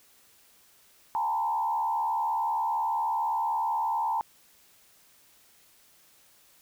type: tone with frequency modulation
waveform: sine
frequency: 902 Hz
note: A5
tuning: 43 cents sharp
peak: -25 dBFS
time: 1.15-4.21 s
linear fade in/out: 0 ms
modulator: 74.8 Hz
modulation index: 1
effects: white hiss -60 dBFS RMS until 6.61 s